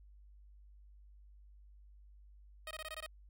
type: tone bursts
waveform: 10% pulse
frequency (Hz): 626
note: D#5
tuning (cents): +10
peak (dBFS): -34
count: 7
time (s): 2.67-3.063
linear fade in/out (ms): 2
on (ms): 39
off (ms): 20
effects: added 50 Hz sine -56 dBFS peak until 3.29 s